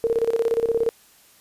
sine tone with tremolo, 459.7 Hz, A#4, 24 cents flat, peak -16 dBFS, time 0.04-0.89 s, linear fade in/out 0 ms, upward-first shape square, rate 17 Hz, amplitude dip 75%, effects white hiss -54 dBFS RMS until 1.4 s + resampled to 32000 Hz

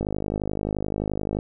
click train, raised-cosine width 2 ms, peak -13 dBFS, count 72, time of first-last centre 0.01-1.389 s, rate 51.5 Hz, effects none

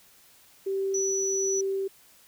sine tone with tremolo, 388.5 Hz, G4, 16 cents flat, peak -25 dBFS, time 0.66-1.88 s, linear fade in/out 10 ms, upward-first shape sine, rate 1.3 Hz, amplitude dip 25%
sine tone, 5920 Hz, F#8, in tune, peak -27 dBFS, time 0.94-1.61 s, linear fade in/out 5 ms
effects white hiss -57 dBFS RMS until 2.27 s

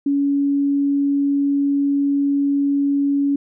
sine tone, 281.6 Hz, C#4, 27 cents sharp, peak -15 dBFS, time 0.06-3.36 s, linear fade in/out 5 ms, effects none

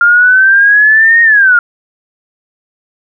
sine exponential two-way sweep, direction up then down, 1396.9 to 1868 to 1396.9 Hz, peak -3 dBFS, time 0.01-1.59 s, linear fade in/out 2 ms, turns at 1.22 s, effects none

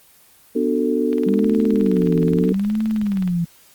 sine chord, B minor seventh, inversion none, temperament just, 246.9 / 296.3 / 370.4 / 444.5 Hz, B3 / D4 / F#4 / A4, 0 / +15 / +2 / +18 cents, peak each -21 / -22 / -25 / -21 dBFS, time 0.55-2.53 s, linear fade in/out 10 ms
click train, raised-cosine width 0.3 ms, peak -20 dBFS, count 42, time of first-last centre 1.13-3.277 s, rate 19.1 Hz
sine tone with vibrato, 191.7 Hz, G3, 38 cents flat, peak -17 dBFS, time 1.26-3.45 s, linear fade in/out 10 ms, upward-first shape sine, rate 0.78 Hz, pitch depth 230 cents each way
effects white hiss -51 dBFS RMS until 3.74 s + Opus 24 kbps

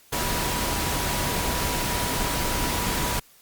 sine tone in noise, 971 Hz, B5, 30 cents flat, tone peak -33 dBFS, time 0.12-3.2 s, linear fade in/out 10 ms, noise pink, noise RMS -26 dBFS, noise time 0.12-3.2 s, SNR -10 dB, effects white hiss -55 dBFS RMS until 3.41 s + Opus 48 kbps

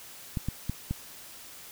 clicks, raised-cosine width 5 ms, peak -17 dBFS, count 4, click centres 0.372 / 0.486 / 0.696 / 0.91 s, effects white hiss -47 dBFS RMS until 1.71 s

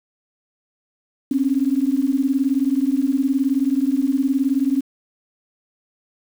sine beating tone pair, 261.6 / 280.6 Hz, C4 / C#4, 0 / +21 cents, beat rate 19 Hz, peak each -19 dBFS, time 1.31-4.81 s, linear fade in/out 5 ms, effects 7-bit

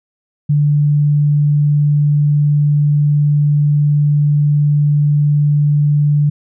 sine tone, 146.9 Hz, D3, 1 cent sharp, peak -9 dBFS, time 0.49-6.3 s, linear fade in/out 10 ms, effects none

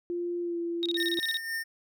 sine tone with pitch glide, 348.2 to 340.4 Hz, F4 to F4, -5 to -44 cents, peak -29 dBFS, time 0.1-1.19 s, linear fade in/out 0 ms, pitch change -39 cents, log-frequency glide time 0.41-0.58 s
sine tone bursts, 3772 Hz, A#7, 20 cents sharp, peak -27 dBFS, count 10, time 0.83-1.37 s, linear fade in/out 0 ms, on 27 ms, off 30 ms
square tone with tremolo, 1816 Hz, A#6, 46 cents flat, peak -30 dBFS, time 0.96-1.64 s, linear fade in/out 20 ms, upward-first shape triangle, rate 3.8 Hz, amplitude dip 60%
effects none

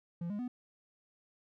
triangle tone with pitch steps, 171.2 / 206 / 247.8 Hz, F3 / G#3 / B3, -34 / -14 / +6 cents, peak -33 dBFS, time 0.21-0.48 s, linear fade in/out 5 ms, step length 90 ms, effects none

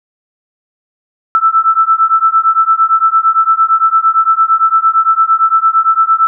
sine beating tone pair, 1318.5 / 1327.3 Hz, E6 / E6, 0 / +12 cents, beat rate 8.8 Hz, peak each -10 dBFS, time 1.35-6.27 s, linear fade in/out 0 ms, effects none

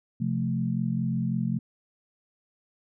sine chord, F major, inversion second, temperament equal, 130.81 / 174.61 / 220 Hz, C3 / F3 / A3, 0 / 0 / 0 cents, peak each -29 dBFS, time 0.2-1.59 s, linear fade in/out 10 ms, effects none

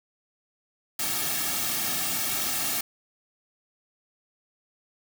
white noise with comb filter, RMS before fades -28 dBFS, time 0.99-2.81 s, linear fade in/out 5 ms, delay 2 ms, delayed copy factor -0.7, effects none

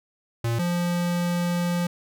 square tone pair in turn, 116.54 / 174.61 Hz, A#2 / F3, 0 / 0 cents, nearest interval perfect fifth, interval 700 cents, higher second, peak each -23 dBFS, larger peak neither, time 0.44-0.59 / 0.59-1.87 s, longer second, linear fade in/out 5 ms, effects none

